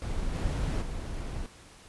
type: noise with level steps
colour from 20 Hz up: brown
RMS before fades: -32 / -29 / -35 dBFS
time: 0.02-1.46 s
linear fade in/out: 0 ms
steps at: 0.33 / 0.81 s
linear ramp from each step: 20 ms
effects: pink hiss -53 dBFS RMS until 1.88 s + resampled to 24000 Hz